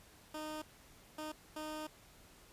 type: tone bursts at uneven times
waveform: 15% pulse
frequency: 307.9 Hz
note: D#4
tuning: 18 cents flat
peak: -35 dBFS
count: 3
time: 0.34-0.62 / 1.18-1.32 / 1.56-1.87 s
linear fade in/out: 5 ms
effects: pink hiss -61 dBFS RMS until 2.52 s + resampled to 32000 Hz